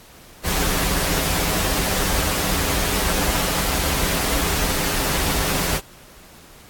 pink noise with comb filter, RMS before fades -21 dBFS, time 0.43-5.81 s, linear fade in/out 50 ms, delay 8.6 ms, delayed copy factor -0.65, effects pink hiss -46 dBFS RMS until 6.69 s + AAC 64 kbps

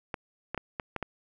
clicks, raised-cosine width 0.5 ms, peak -17 dBFS, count 6, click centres 0.142 / 0.546 / 0.577 / 0.798 / 0.963 / 1.027 s, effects none

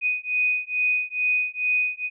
sine beating tone pair, 2489 / 2491.3 Hz, D#7 / D#7, 0 / +2 cents, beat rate 2.3 Hz, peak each -24 dBFS, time 0.01-2.1 s, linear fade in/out 50 ms, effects none

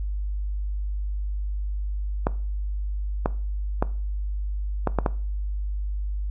clicks, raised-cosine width 1 ms, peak -7 dBFS, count 6, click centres 2.269 / 3.259 / 3.825 / 4.873 / 4.987 / 5.062 s, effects noise-tail reverb RT60 0.4 s tail -18 dB re dry + added 50 Hz sine -25 dBFS peak until 6.3 s

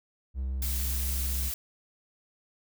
triangle tone with vibrato, 65.5 Hz, C2, 2 cents sharp, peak -27 dBFS, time 0.34-1.52 s, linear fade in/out 50 ms, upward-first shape sine, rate 5.7 Hz, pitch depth 9 cents each way
blue noise, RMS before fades -34 dBFS, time 0.62-1.54 s, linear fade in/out 2 ms
effects none

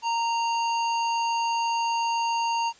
square tone, 927 Hz, A#5, 10 cents flat, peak -24 dBFS, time 0.02-2.73 s, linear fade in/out 50 ms, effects white hiss -54 dBFS RMS until 2.79 s + resampled to 16000 Hz

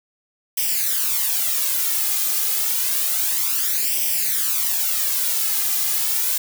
blue noise with flanger, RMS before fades -21 dBFS, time 0.57-6.38 s, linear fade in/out 5 ms, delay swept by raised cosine 0.36 to 2.46 ms, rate 0.29 Hz, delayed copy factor +0.75, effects none

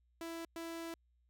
sawtooth tone bursts at uneven times, 331.8 Hz, E4, 11 cents sharp, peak -38 dBFS, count 2, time 0.21-0.45 / 0.56-0.94 s, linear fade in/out 2 ms, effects added 60 Hz sine -70 dBFS peak until 1.29 s

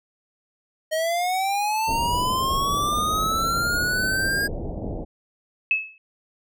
square linear sweep, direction up, 622.3 to 1636 Hz, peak -22 dBFS, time 0.91-4.48 s, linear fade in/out 20 ms
pink low-pass noise, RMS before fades -30 dBFS, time 1.87-5.05 s, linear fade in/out 20 ms, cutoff 720 Hz, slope 48 dB/octave
sine tone with exponential decay, 2595 Hz, E7, 28 cents flat, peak -14 dBFS, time 5.71-5.98 s, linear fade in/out 1 ms, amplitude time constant 58 ms
effects none

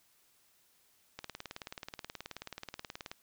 click train, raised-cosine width 0.2 ms, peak -24 dBFS, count 37, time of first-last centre 1.19-3.115 s, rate 18.7 Hz, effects white hiss -69 dBFS RMS until 3.22 s

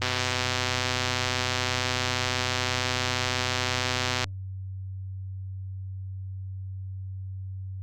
click train, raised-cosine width 0.2 ms, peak -8 dBFS, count 533, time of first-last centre 0.02-4.242 s, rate 126 Hz, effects added 95 Hz sine -33 dBFS peak until 7.82 s + Opus 24 kbps

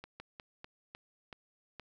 slowing click train, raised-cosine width 0.3 ms, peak -29 dBFS, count 7, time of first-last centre 0.04-1.797 s, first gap 160 ms, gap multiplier 1.24, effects none

